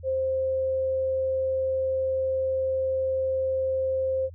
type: tone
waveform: sine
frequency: 526 Hz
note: C5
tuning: 9 cents sharp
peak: -23 dBFS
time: 0.03-4.3 s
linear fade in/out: 50 ms
effects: added 85 Hz sine -41 dBFS peak until 4.34 s